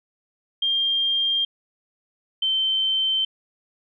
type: tone pair in turn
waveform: sine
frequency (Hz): 3199 / 3099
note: G7 / G7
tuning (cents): +34 / -21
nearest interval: minor second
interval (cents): 55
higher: first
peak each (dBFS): -19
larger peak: neither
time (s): 0.62-1.45 / 2.42-3.25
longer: neither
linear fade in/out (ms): 5
effects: none